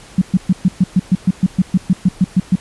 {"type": "tone bursts", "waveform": "sine", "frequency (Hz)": 184.4, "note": "F#3", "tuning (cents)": -6, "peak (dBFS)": -7, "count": 16, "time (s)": [0.18, 2.556], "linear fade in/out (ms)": 5, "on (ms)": 36, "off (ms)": 120, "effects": ["pink hiss -40 dBFS RMS until 2.6 s", "resampled to 24000 Hz"]}